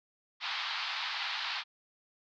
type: band-pass noise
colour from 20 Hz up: white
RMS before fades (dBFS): -36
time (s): 0.4-1.64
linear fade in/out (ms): 50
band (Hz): 790 to 4500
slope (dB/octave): 48
effects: none